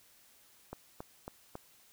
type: click train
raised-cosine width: 1 ms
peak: -27 dBFS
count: 4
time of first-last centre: 0.73-1.554 s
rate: 3.64 Hz
effects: white hiss -63 dBFS RMS until 1.92 s